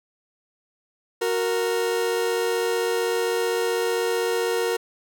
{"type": "tone pair together", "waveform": "40% pulse", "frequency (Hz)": [368.4, 464.1], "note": ["F#4", "A#4"], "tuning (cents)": [-7, -8], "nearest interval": "major third", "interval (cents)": 399, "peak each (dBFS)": [-26, -22], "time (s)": [1.21, 4.77], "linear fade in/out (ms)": 10, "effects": []}